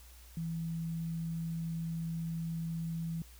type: tone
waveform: sine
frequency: 164.81 Hz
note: E3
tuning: in tune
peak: -34 dBFS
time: 0.37-3.22 s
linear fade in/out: 2 ms
effects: added 60 Hz sine -53 dBFS peak until 3.39 s + white hiss -59 dBFS RMS until 3.39 s